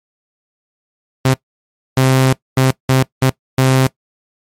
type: tone bursts at uneven times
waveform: sawtooth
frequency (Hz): 131.3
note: C3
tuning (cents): +6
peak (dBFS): -5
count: 6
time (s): 1.25-1.34 / 1.97-2.33 / 2.57-2.71 / 2.89-3.03 / 3.22-3.3 / 3.58-3.87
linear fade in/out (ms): 5
effects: noise-tail reverb RT60 0.1 s tail -20 dB re dry + MP3 64 kbps